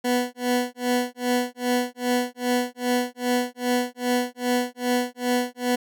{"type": "tone with tremolo", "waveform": "20% pulse", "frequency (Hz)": 246.8, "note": "B3", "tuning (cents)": -1, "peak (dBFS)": -14, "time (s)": [0.04, 5.76], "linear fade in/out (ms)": 10, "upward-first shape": "sine", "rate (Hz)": 2.5, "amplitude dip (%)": 100, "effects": []}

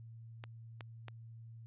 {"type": "clicks", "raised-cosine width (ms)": 0.3, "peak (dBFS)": -30, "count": 3, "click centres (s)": [0.439, 0.808, 1.083], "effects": ["added 114 Hz sine -49 dBFS peak until 1.66 s", "resampled to 8000 Hz"]}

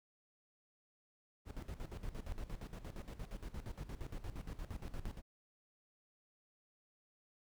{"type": "noise with tremolo", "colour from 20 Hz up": "brown", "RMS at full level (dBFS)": -43, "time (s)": [1.45, 5.22], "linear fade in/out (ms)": 50, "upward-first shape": "square", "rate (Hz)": 8.6, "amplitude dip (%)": 75, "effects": []}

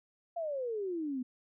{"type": "exponential sweep", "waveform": "sine", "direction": "down", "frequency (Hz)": [698.5, 244.7], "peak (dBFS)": -33, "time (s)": [0.36, 1.23], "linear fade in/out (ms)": 10, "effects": []}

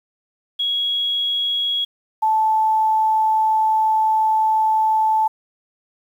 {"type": "tone pair in turn", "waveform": "sine", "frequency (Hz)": [3322, 874.3], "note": ["G#7", "A5"], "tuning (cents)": [0, -11], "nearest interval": "octave + major seventh", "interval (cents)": 2311, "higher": "first", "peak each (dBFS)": [-18, -14], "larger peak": "second", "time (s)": [[0.59, 1.85], [2.22, 5.28]], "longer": "second", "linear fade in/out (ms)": 10, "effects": ["8-bit"]}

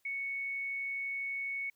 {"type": "tone", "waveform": "sine", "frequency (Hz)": 2217, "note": "C#7", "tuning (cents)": 0, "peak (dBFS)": -34, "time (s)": [0.05, 1.7], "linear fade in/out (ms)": 5, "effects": ["white hiss -75 dBFS RMS until 1.75 s"]}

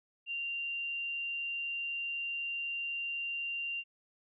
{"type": "tone", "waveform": "sine", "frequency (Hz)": 2776, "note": "F7", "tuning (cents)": -11, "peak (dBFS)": -34, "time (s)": [0.26, 3.84], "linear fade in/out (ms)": 50, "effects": []}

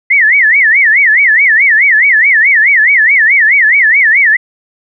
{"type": "tone with vibrato", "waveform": "sine", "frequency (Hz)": 1975.5, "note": "B6", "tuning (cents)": 0, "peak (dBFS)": -4, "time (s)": [0.1, 4.37], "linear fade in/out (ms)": 10, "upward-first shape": "sine", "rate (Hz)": 4.7, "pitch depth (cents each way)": 250, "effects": []}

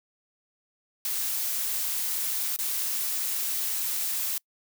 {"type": "noise with dropouts", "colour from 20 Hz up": "blue", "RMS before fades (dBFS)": -29, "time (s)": [1.05, 4.38], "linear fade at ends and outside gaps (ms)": 2, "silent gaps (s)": [2.563, 2.588], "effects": ["noise-tail reverb RT60 0.1 s tail -26 dB re dry"]}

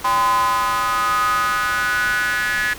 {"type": "tone with high-pass filter sweep", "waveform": "square", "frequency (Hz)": 113.6, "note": "A#2", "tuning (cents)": -44, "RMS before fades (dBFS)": -19, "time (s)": [0.04, 2.74], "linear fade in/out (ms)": 10, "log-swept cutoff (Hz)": [970, 1700], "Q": 8.1, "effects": ["pink hiss -36 dBFS RMS until 2.78 s"]}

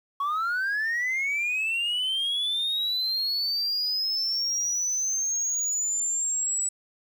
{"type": "linear sweep", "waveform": "sine", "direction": "up", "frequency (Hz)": [1100, 7900], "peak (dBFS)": -22, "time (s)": [0.2, 6.69], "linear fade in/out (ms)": 5, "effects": ["tanh soft clip ceiling -23 dBFS", "9-bit"]}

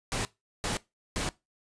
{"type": "noise bursts", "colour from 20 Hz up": "pink", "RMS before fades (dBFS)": -31, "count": 3, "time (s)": [0.12, 1.29], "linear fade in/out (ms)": 0, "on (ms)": 130, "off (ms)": 390, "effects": ["noise-tail reverb RT60 0.2 s tail -19 dB re dry", "resampled to 22050 Hz"]}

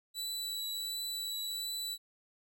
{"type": "tone with vibrato", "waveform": "sawtooth", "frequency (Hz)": 3951, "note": "B7", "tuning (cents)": 0, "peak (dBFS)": -33, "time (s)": [0.14, 1.98], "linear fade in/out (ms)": 50, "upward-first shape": "triangle", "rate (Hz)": 1.4, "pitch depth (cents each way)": 12, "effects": []}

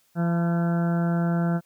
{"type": "harmonic tone with a mistuned harmonic", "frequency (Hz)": 170, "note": "F3", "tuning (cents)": -46, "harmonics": [1, 2, 3, 4, 5, 6, 7, 8, 9, 10], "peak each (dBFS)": [-21, -33, -37, -33, -41, -47, -49, -38, -40, -50], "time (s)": [0.15, 1.61], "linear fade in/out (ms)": 50, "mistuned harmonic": 5, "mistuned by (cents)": 42, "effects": ["white hiss -65 dBFS RMS until 1.65 s"]}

